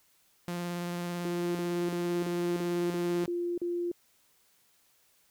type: tone with vibrato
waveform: sawtooth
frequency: 174.61 Hz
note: F3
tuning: in tune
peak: -29 dBFS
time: 0.48-3.26 s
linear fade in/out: 0 ms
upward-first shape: square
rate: 18 Hz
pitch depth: 10 cents each way
type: tone bursts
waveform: sine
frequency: 348 Hz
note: F4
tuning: 6 cents flat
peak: -29 dBFS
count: 8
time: 1.25-3.916 s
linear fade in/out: 2 ms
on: 300 ms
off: 38 ms
effects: white hiss -67 dBFS RMS until 5.3 s